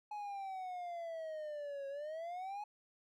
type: exponential two-way sweep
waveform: triangle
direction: down then up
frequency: 845 to 547 to 845 Hz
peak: -39 dBFS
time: 0.11-2.64 s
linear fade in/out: 5 ms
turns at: 1.88 s
effects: none